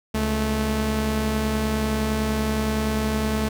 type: tone pair together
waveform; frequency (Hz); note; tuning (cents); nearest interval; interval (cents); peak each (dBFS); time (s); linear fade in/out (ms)
sawtooth; 69 / 217.6; C#2 / A3; -7 / -19; octave + minor sixth; 1988; -22 / -19; 0.14-3.49; 10
effects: none